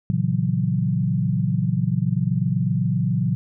sine chord, F# dominant seventh, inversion first, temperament equal with one note detuned, 116.54 / 137.24 / 164.81 / 185 Hz, A#2 / C#3 / E3 / F#3, 0 / -17 / 0 / 0 cents, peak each -24 dBFS, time 0.1-3.35 s, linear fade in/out 0 ms, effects none

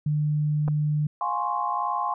sine tone, 150 Hz, D3, 37 cents sharp, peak -21 dBFS, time 0.06-1.07 s, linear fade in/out 5 ms
clicks, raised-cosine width 1 ms, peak -21 dBFS, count 2, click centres 0.679 / 0.683 s
sine chord, Db major seventh, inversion first, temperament equal with one note detuned, 707.4 / 830.6 / 1046.5 / 1108.7 Hz, F5 / Ab5 / C6 / Db6, +22 / 0 / 0 / 0 cents, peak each -32 / -29 / -27 / -32 dBFS, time 1.21-2.14 s, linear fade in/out 2 ms
effects none

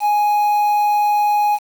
triangle tone with quantisation, 832 Hz, G#5, 3 cents sharp, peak -11 dBFS, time 0-1.59 s, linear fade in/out 50 ms, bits 6, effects none

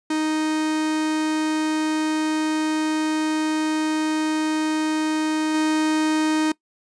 45% pulse tone with level steps, 311.1 Hz, D#4, in tune, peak -20 / -18 dBFS, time 0.1-6.52 s, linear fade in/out 5 ms, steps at 5.54 s, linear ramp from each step 5 ms, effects noise-tail reverb RT60 0.1 s tail -22 dB re dry + resampled to 22050 Hz

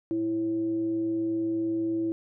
sine tone with frequency modulation, 329.6 Hz, E4, in tune, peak -25 dBFS, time 0.11-2.12 s, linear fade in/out 0 ms, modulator 217 Hz, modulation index 0.23, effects none

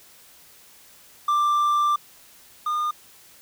triangle tone pair in turn, 1181 / 1215.6 Hz, D6 / D#6, +9 / -41 cents, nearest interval unison, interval 50 cents, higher second, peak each -16 / -20 dBFS, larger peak first, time 1.28-1.96 / 2.66-2.91 s, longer first, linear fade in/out 5 ms, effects white hiss -51 dBFS RMS until 3.41 s

